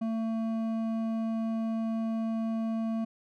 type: tone with hard clipping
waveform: triangle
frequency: 224.5 Hz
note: A3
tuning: 35 cents sharp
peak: -30 dBFS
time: 0.01-3.05 s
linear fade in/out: 10 ms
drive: 12 dB
effects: none